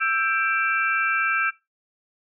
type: tone cluster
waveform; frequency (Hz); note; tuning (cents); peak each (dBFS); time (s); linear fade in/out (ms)
sine; 1324 / 1584 / 2338 / 2690; E6 / G6 / D7 / E7; +7 / +18 / -8 / +34; -24 / -24 / -27 / -31; 0-1.51; 20
effects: noise-tail reverb RT60 0.2 s tail -18 dB re dry